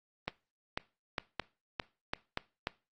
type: clicks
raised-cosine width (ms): 0.3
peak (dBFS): -16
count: 8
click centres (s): 0.28 / 0.775 / 1.182 / 1.397 / 1.798 / 2.135 / 2.374 / 2.671
effects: noise-tail reverb RT60 0.3 s tail -20 dB re dry + Opus 24 kbps